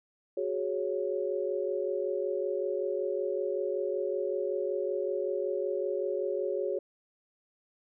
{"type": "chord", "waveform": "sine", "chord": "F# suspended second", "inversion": "none", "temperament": "equal", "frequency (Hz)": [370, 415.3, 554.4], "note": ["F#4", "G#4", "C#5"], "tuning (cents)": [0, 0, 0], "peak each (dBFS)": -33, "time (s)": [0.37, 6.79], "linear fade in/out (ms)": 5, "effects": []}